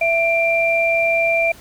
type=tone pair together; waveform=sine; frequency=666 / 2369 Hz; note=E5 / D7; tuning=+18 / +14 cents; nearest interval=octave + minor seventh; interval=2196 cents; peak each=-17 dBFS; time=0.01-1.52 s; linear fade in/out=5 ms; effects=pink hiss -44 dBFS RMS until 1.6 s